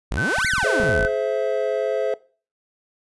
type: exponential two-way sweep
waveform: sawtooth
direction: up then down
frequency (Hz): 39.93 to 2324 to 39.93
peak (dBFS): -19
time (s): 0.11-1.06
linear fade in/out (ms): 0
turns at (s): 0.47
type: tone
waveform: sine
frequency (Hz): 1521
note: F#6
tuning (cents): +47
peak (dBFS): -21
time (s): 0.17-1.08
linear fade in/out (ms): 10
type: clicks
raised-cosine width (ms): 5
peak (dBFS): -19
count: 9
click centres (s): 0.385 / 0.447 / 0.536 / 0.582 / 0.631 / 0.8 / 0.836 / 0.892 / 0.996
type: chord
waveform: triangle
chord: Ab augmented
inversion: none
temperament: equal with one note detuned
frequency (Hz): 425 / 523.3 / 659.3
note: Ab4 / C5 / E5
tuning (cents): +40 / 0 / 0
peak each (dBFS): -22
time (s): 0.64-2.14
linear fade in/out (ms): 2
effects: noise-tail reverb RT60 0.4 s tail -21 dB re dry + resampled to 24000 Hz